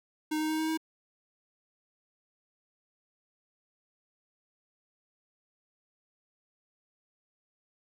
square tone with pitch steps, 308.7 / 311.2 / 313.7 / 316.3 / 318.8 Hz, D#4 / D#4 / D#4 / D#4 / D#4, -14 / 0 / +14 / +29 / +42 cents, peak -29 dBFS, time 0.31-0.775 s, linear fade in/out 10 ms, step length 93 ms, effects none

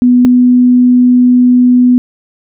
sine tone pair in turn, 246.9 / 248 Hz, B3 / B3, 0 / +7 cents, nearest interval unison, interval 7 cents, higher second, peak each -3 dBFS, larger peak neither, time 0.02-0.25 / 0.25-1.98 s, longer second, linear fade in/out 0 ms, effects none

